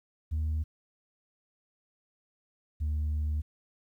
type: tone pair in turn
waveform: sine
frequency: 77.78 / 75.74 Hz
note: D#2 / D#2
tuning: 0 / -46 cents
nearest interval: unison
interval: 46 cents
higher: first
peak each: -25 dBFS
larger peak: neither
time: 0.31-0.64 / 2.8-3.42 s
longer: second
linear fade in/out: 20 ms
effects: tanh soft clip ceiling -26 dBFS + 11-bit